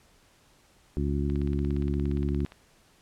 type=harmonic tone; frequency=71.1 Hz; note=C#2; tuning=45 cents sharp; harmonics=1 / 2 / 3 / 4 / 5; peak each=-28 / -31 / -33 / -34 / -35 dBFS; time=0.97-2.45 s; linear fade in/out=0 ms
type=click train; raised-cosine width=0.3 ms; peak=-30 dBFS; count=22; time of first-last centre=1.3-2.521 s; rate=17.2 Hz
effects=pink hiss -61 dBFS RMS until 3.01 s + low-pass 11000 Hz 12 dB/octave